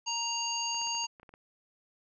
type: harmonic tone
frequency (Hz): 934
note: A#5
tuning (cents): +3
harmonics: 1 / 3 / 5 / 7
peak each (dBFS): -36 / -36 / -36 / -36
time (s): 0.06-1.07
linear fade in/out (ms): 20
type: clicks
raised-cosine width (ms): 0.5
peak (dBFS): -37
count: 9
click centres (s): 0.746 / 0.816 / 0.872 / 0.95 / 1.041 / 1.198 / 1.231 / 1.292 / 1.339
effects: none